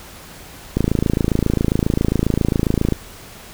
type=click train; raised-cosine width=3 ms; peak=-3 dBFS; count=60; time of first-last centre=0.77-2.923 s; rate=27.4 Hz; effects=pink hiss -39 dBFS RMS until 3.53 s